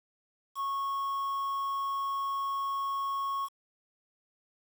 triangle tone with quantisation, 1100 Hz, C#6, 14 cents flat, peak -28 dBFS, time 0.55-3.49 s, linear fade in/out 50 ms, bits 8, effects none

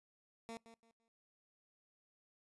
15% pulse tone with echo, 228.5 Hz, A#3, 34 cents flat, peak -39 dBFS, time 0.49-0.57 s, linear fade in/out 0 ms, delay 170 ms, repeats 3, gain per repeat -12 dB, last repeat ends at 1.08 s, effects noise-tail reverb RT60 0.2 s tail -24 dB re dry + resampled to 24000 Hz

